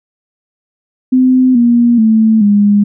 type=tone with pitch steps; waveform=sine; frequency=256.4 / 237.9 / 220.6 / 204.7 Hz; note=C4 / A#3 / A3 / G#3; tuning=-35 / +35 / +5 / -25 cents; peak=-5 dBFS; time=1.12-2.84 s; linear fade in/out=10 ms; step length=430 ms; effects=none